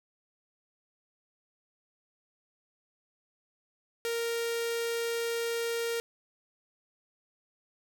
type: tone with notch filter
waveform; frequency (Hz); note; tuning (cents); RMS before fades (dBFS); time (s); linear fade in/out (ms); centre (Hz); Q
sawtooth; 465.2; A#4; -4; -32; 4.05-6; 0; 1000; 1.7
effects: none